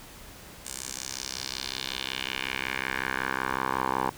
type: tone with band-pass filter sweep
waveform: 10% pulse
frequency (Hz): 65.41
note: C2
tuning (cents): 0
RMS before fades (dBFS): -32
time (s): 0.65-4.1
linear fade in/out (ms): 5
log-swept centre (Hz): 8400 to 880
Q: 2.2
effects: pink hiss -47 dBFS RMS until 4.17 s